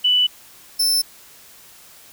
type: tone pair in turn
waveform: sine / sawtooth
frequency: 2976 / 5303 Hz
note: F#7 / E8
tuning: +9 / +9 cents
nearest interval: minor seventh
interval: 1000 cents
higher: second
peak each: -13 dBFS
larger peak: neither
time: 0.04-0.27 / 0.79-1.02 s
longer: neither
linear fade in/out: 10 ms
effects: white hiss -46 dBFS RMS until 2.12 s

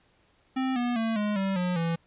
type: tone with pitch steps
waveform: square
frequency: 261.6 / 242.7 / 225.1 / 208.8 / 193.73 / 179.71 / 166.71 Hz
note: C4 / B3 / A3 / G#3 / G3 / F3 / E3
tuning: 0 / -30 / +40 / +10 / -20 / +50 / +20 cents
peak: -26 dBFS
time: 0.56-1.96 s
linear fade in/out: 10 ms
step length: 200 ms
effects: pink hiss -65 dBFS RMS until 2.06 s + resampled to 8000 Hz

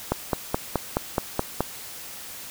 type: click train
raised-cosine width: 1 ms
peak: -7 dBFS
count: 8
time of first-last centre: 0.12-1.606 s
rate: 4.71 Hz
effects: white hiss -39 dBFS RMS until 2.5 s

